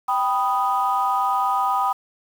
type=chord; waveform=sine; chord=G augmented; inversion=none; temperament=equal; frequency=784 / 987.8 / 1244.5 Hz; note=G5 / B5 / D#6; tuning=0 / 0 / 0 cents; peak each=-22 dBFS; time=0.08-1.93 s; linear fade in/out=10 ms; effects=tanh soft clip ceiling -10 dBFS + 7-bit